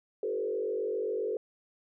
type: tone with frequency modulation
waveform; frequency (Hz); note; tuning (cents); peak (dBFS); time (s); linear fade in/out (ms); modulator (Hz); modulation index
sine; 440; A4; 0; -29; 0.23-1.37; 2; 47.5; 1.3
effects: none